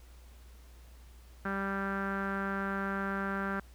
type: tone with low-pass filter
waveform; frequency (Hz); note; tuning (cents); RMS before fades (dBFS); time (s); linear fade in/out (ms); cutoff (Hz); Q
sawtooth; 196; G3; 0; -34; 1.45-3.6; 5; 1500; 6.5
effects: added 60 Hz sine -51 dBFS peak until 3.74 s + pink hiss -62 dBFS RMS until 3.74 s